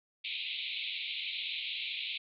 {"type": "band-pass noise", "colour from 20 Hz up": "white", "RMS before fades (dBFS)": -38, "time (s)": [0.24, 2.18], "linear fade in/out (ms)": 10, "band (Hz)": [2200, 4000], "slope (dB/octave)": 96, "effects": []}